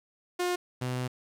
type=tone pair in turn; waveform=sawtooth; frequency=356.9 / 126.18 Hz; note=F4 / B2; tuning=+38 / +38 cents; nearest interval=octave + tritone; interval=1800 cents; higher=first; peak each=-23 / -26 dBFS; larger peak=first; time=0.39-0.56 / 0.81-1.08 s; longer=second; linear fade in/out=10 ms; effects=low-pass 12000 Hz 12 dB/octave + 9-bit